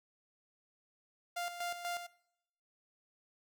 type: tone with tremolo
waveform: sawtooth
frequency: 698.5 Hz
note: F5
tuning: in tune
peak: -32 dBFS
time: 1.36-2.07 s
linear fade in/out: 10 ms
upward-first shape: square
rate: 4.1 Hz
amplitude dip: 60%
effects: noise-tail reverb RT60 0.8 s tail -21 dB re dry